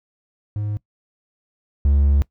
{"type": "tone pair in turn", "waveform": "triangle", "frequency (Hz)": [104.6, 70.68], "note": ["G#2", "C#2"], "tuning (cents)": [13, 34], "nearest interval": "perfect fifth", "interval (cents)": 679, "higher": "first", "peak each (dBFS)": [-20, -11], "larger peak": "second", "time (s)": [[0.56, 0.77], [1.85, 2.22]], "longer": "second", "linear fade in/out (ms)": 0, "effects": ["noise-tail reverb RT60 0.1 s tail -21 dB re dry"]}